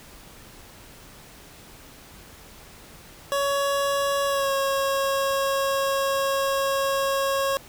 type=tone with pitch glide; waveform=25% pulse; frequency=560 to 547.2 Hz; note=C#5 to C#5; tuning=+18 to -23 cents; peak=-18 dBFS; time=3.32-7.57 s; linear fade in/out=0 ms; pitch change=-41 cents; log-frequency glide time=4.26-4.51 s; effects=pink hiss -47 dBFS RMS until 7.68 s